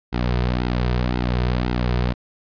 sawtooth tone with flanger, 61.2 Hz, B1, 15 cents flat, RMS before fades -21 dBFS, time 0.12-2.14 s, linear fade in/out 20 ms, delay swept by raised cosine 1.7 to 3.7 ms, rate 1.9 Hz, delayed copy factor -0.65, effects resampled to 11025 Hz

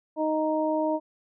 harmonic tone, 311.1 Hz, D#4, in tune, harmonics 1 / 2 / 3, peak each -27 / -26 / -30 dBFS, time 0.16-1 s, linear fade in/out 50 ms, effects none

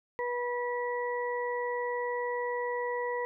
harmonic tone, 486.7 Hz, B4, 25 cents flat, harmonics 1 / 2 / 4, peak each -32 / -35 / -38 dBFS, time 0.19-3.25 s, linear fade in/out 0 ms, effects none

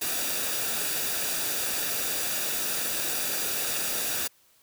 white noise with comb filter, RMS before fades -29 dBFS, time 0.01-4.28 s, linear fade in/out 10 ms, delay 0.95 ms, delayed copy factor -0.5, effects white hiss -62 dBFS RMS until 4.62 s

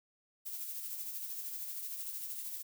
violet noise with tremolo, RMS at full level -40 dBFS, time 0.45-2.63 s, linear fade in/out 20 ms, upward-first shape sine, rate 13 Hz, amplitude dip 40%, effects none

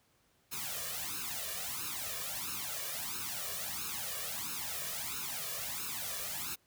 white noise with flanger, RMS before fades -39 dBFS, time 0.51-6.56 s, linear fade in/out 20 ms, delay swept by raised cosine 0.75 to 1.75 ms, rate 1.5 Hz, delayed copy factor +0.95, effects pink hiss -71 dBFS RMS until 6.66 s + high-pass 60 Hz 12 dB/octave

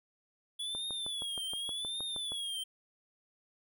square tone with vibrato, 3401 Hz, G#7, 40 cents sharp, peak -36 dBFS, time 0.59-2.64 s, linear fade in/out 10 ms, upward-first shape triangle, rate 0.87 Hz, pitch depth 150 cents each way
click train, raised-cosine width 1 ms, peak -31 dBFS, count 11, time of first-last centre 0.75-2.32 s, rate 6.37 Hz
effects none

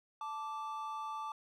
triangle tone pair together, 878 / 1170.8 Hz, A5 / D6, -4 / -6 cents, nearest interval perfect fourth, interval 498 cents, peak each -40 / -39 dBFS, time 0.21-1.32 s, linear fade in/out 2 ms, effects none

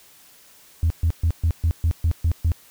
sine tone bursts, 82.41 Hz, E2, in tune, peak -14 dBFS, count 9, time 0.83-2.518 s, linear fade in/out 0 ms, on 72 ms, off 130 ms, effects tanh soft clip ceiling -13 dBFS + white hiss -51 dBFS RMS until 2.7 s

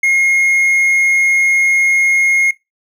triangle tone, 2148 Hz, C7, 45 cents sharp, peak -8 dBFS, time 0.03-2.51 s, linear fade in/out 5 ms, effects noise-tail reverb RT60 0.2 s tail -19 dB re dry

